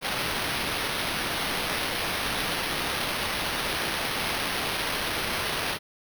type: noise with sample-and-hold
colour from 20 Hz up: white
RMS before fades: -29 dBFS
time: 0.01-5.79 s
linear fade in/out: 50 ms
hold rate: 7350 Hz
effects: none